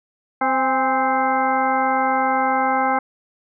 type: harmonic tone with a mistuned harmonic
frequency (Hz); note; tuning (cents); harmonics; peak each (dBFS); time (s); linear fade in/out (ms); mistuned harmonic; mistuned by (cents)
260.6; C4; -7; 1 / 2 / 3 / 4 / 5 / 6 / 8; -26 / -26 / -19 / -25 / -25 / -28 / -29; 0.41-2.99; 5; 3; +51
effects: none